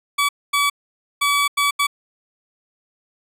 20% pulse tone bursts at uneven times, 1143 Hz, D6, 47 cents flat, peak -11 dBFS, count 5, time 0.18-0.29 / 0.53-0.7 / 1.21-1.48 / 1.57-1.71 / 1.79-1.87 s, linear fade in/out 10 ms, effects resampled to 32000 Hz

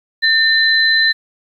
sine tone pair together, 1800 / 4041 Hz, A6 / B7, +39 / +39 cents, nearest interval octave + major second, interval 1400 cents, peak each -12 / -14 dBFS, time 0.22-1.13 s, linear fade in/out 20 ms, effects 8-bit

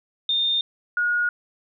sine tone pair in turn, 3634 / 1442.2 Hz, A#7 / F#6, -45 / -45 cents, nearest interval octave + major third, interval 1600 cents, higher first, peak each -19 dBFS, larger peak neither, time 0.29-0.61 / 0.97-1.29 s, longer neither, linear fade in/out 2 ms, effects none

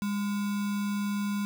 sine tone with sample-and-hold, 203.4 Hz, G#3, 36 cents flat, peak -27 dBFS, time 0.02-1.45 s, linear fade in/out 0 ms, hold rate 1225 Hz, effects none

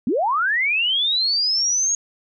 sine linear sweep, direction up, 200 to 6645 Hz, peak -17 dBFS, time 0.07-1.95 s, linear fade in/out 2 ms, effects none

